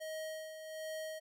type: tone with tremolo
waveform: square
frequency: 630 Hz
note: D#5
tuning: 21 cents sharp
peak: -40 dBFS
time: 0-1.2 s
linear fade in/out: 20 ms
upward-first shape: sine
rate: 1.3 Hz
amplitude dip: 55%
effects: none